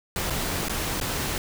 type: noise with dropouts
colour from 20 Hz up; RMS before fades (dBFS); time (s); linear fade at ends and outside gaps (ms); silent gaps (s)
pink; -28; 0.16-1.38; 1; 0.3-0.305 / 0.685-0.695 / 1.001-1.012
effects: none